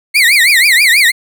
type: tone with vibrato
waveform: 35% pulse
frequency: 2110 Hz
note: C7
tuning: 14 cents sharp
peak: -4 dBFS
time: 0.14-1.12 s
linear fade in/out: 20 ms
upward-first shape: triangle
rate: 6.2 Hz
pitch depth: 280 cents each way
effects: none